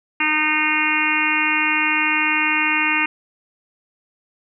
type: harmonic tone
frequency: 306.7 Hz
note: D#4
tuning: 25 cents flat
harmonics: 1 / 3 / 4 / 5 / 6 / 7 / 8 / 9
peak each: -27 / -26 / -27 / -27 / -26 / -22 / -22 / -23 dBFS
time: 0.2-3.06 s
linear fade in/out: 5 ms
effects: none